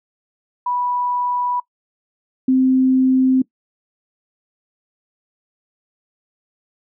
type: tone pair in turn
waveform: sine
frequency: 982 / 260.1 Hz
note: B5 / C4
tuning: -10 / -10 cents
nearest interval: octave + major seventh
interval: 2300 cents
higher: first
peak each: -18 / -11 dBFS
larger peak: second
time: 0.66-1.6 / 2.48-3.42 s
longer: neither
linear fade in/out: 5 ms
effects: noise-tail reverb RT60 0.1 s tail -21 dB re dry